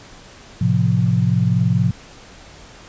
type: chord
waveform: sine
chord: F major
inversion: first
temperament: equal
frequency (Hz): 110 / 130.81 / 174.61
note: A2 / C3 / F3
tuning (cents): 0 / 0 / 0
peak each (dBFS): -18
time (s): 0.61-1.91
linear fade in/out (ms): 5
effects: pink hiss -42 dBFS RMS until 2.88 s + resampled to 16000 Hz